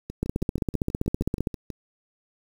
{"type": "two click trains", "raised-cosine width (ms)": 3, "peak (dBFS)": [-11, -21], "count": [20, 11], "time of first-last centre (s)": [[0.23, 1.472], [0.1, 1.703]], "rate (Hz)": [15.3, 6.24], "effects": ["7-bit"]}